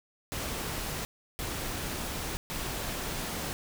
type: noise bursts at uneven times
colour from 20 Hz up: pink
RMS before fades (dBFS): -35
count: 3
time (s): 0.32-1.05 / 1.39-2.37 / 2.5-3.53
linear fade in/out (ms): 0
effects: none